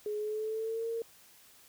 sine tone with pitch glide, 420.4 to 458.4 Hz, G#4 to A#4, +21 to -29 cents, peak -32 dBFS, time 0.06-1.02 s, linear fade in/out 2 ms, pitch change +150 cents, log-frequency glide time 0.17-0.88 s, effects white hiss -59 dBFS RMS until 1.68 s

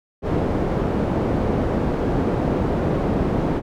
white low-pass noise, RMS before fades -21 dBFS, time 0.22-3.62 s, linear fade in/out 50 ms, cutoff 410 Hz, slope 12 dB/octave, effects none

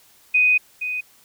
sine tone pair in turn, 2495 / 2495 Hz, D#7 / D#7, +4 / +4 cents, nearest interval unison, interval 0 cents, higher neither, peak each -13 / -23 dBFS, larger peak first, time 0.34-0.58 / 0.81-1.01 s, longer first, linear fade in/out 10 ms, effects white hiss -54 dBFS RMS until 1.24 s

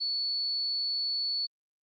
sine tone, 4434 Hz, C#8, in tune, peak -28 dBFS, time 0-1.47 s, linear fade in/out 20 ms, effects Opus 32 kbps

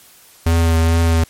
square tone with vibrato, 82.6 Hz, E2, 4 cents sharp, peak -12 dBFS, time 0.46-1.24 s, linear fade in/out 5 ms, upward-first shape triangle, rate 2.3 Hz, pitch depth 22 cents each way, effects white hiss -46 dBFS RMS until 1.29 s + MP3 64 kbps

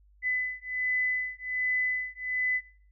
sine beating tone pair, 2006 / 2007.3 Hz, B6 / B6, +26 / +28 cents, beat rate 1.3 Hz, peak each -31 dBFS, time 0.22-2.61 s, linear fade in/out 50 ms, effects noise-tail reverb RT60 0.5 s tail -18 dB re dry + added 50 Hz sine -57 dBFS peak until 2.91 s

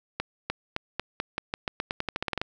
accelerating click train, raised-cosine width 0.3 ms, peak -12 dBFS, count 18, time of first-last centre 0.2-2.415 s, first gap 300 ms, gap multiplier 0.88, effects none

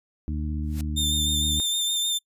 harmonic tone, 75.8 Hz, D#2, 45 cents flat, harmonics 1 / 2 / 3 / 4, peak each -27 / -35 / -34 / -37 dBFS, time 0.28-1.6 s, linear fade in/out 0 ms
white noise with exponential growth, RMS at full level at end -36 dBFS, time 0.63-0.81 s, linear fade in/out 2 ms, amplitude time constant 37 ms
sawtooth tone with vibrato, 3599 Hz, A7, 38 cents sharp, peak -20 dBFS, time 0.96-2.19 s, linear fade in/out 20 ms, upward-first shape sine, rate 6.5 Hz, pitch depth 23 cents each way
effects noise-tail reverb RT60 0.1 s tail -26 dB re dry + resampled to 32000 Hz

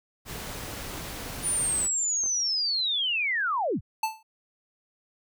pink noise, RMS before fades -37 dBFS, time 0.25-1.89 s, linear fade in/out 50 ms
sine linear sweep, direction down, 9640 to 46.25 Hz, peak -24 dBFS, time 1.42-3.81 s, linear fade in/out 50 ms
clicks, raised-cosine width 1 ms, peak -31 dBFS, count 2, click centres 2.238 / 2.26 s
square tone with exponential decay, 880 Hz, A5, in tune, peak -22 dBFS, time 4.03-4.23 s, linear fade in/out 5 ms, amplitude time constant 42 ms
effects none

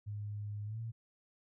sine tone with pitch glide, 103.83 to 113.88 Hz, G#2 to A#2, 0 to -40 cents, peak -38 dBFS, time 0.06-0.92 s, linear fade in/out 20 ms, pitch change +160 cents, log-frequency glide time 0.65-0.8 s, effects none

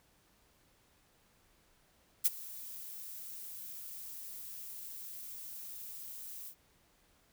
violet noise with ADSR envelope, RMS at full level -25 dBFS, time 2.24-6.55 s, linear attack 20 ms, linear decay 26 ms, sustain -21 dB, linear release 75 ms, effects pink hiss -69 dBFS RMS until 7.32 s

